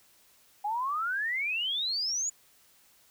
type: exponential sweep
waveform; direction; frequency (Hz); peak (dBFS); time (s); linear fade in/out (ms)
sine; up; 806 to 7040; -28; 0.64-2.3; 10
effects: white hiss -62 dBFS RMS until 3.1 s